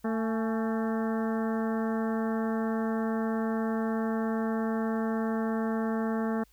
harmonic tone with a mistuned harmonic, 223.6 Hz, A3, 28 cents sharp, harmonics 1 / 2 / 3 / 4 / 5 / 6 / 7 / 8, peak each -28 / -34 / -38 / -40 / -42 / -44 / -45 / -46 dBFS, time 0.04-6.44 s, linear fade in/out 10 ms, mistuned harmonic 4, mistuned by -77 cents, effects added 50 Hz sine -61 dBFS peak until 6.52 s + white hiss -66 dBFS RMS until 6.52 s

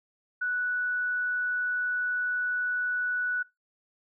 sine tone, 1478 Hz, F#6, 2 cents flat, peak -26 dBFS, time 0.41-3.43 s, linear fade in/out 10 ms, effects noise-tail reverb RT60 0.2 s tail -21 dB re dry

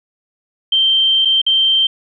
sine tone with dropouts, 3136 Hz, G7, in tune, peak -10 dBFS, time 0.72-1.87 s, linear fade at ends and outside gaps 5 ms, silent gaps 1.25-1.254 / 1.417-1.464 s, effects none

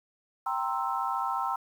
sine chord, C dominant seventh, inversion second, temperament equal, 784 / 932.3 / 1046.5 / 1318.5 Hz, G5 / Bb5 / C6 / E6, 0 / 0 / 0 / 0 cents, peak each -33 dBFS, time 0.46-1.56 s, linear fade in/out 5 ms, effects 9-bit

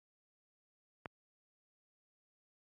click, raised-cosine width 0.5 ms, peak -25 dBFS, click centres 1.058 s, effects high-pass 80 Hz 12 dB/octave + MP3 32 kbps

